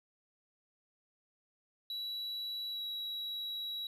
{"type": "tone with pitch glide", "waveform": "triangle", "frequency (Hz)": [3920, 3886], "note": ["B7", "B7"], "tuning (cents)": [-14, -29], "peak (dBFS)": -36, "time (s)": [1.9, 3.87], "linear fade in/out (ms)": 2, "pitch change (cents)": -15, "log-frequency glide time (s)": [2.7, 2.81], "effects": []}